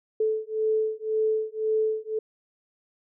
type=beating tone pair; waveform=sine; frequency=435.3 / 437.2 Hz; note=A4 / A4; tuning=-19 / -11 cents; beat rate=1.9 Hz; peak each=-26 dBFS; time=0.2-2.19 s; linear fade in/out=5 ms; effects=none